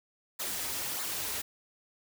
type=noise with flanger; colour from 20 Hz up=white; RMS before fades=-35 dBFS; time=0.39-1.42 s; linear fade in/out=10 ms; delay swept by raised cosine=0.33 to 6.13 ms; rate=1.6 Hz; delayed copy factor=-0.6; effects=none